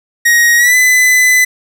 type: tone with pitch glide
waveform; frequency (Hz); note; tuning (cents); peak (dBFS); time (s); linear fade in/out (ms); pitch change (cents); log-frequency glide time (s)
45% pulse; 1884 to 2008; A#6 to B6; +18 to +28; -6; 0.25-1.45; 10; +110; 0.57-0.75
effects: none